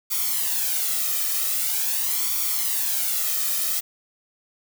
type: noise with flanger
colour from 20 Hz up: blue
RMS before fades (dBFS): -24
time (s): 0.1-3.81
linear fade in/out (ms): 20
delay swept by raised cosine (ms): 0.88 to 1.63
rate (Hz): 0.44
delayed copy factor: +0.7
effects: none